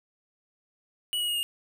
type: tone with pitch steps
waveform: square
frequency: 2934 / 2902 / 2870 / 2839 Hz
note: F#7 / F#7 / F7 / F7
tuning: -15 / -34 / +47 / +28 cents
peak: -27 dBFS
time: 1.13-1.43 s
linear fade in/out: 0 ms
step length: 75 ms
effects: none